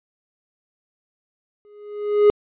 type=tone with exponential growth; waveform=triangle; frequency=415.3 Hz; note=G#4; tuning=in tune; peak=-6 dBFS; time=1.65-2.3 s; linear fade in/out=0 ms; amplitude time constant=140 ms; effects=resampled to 8000 Hz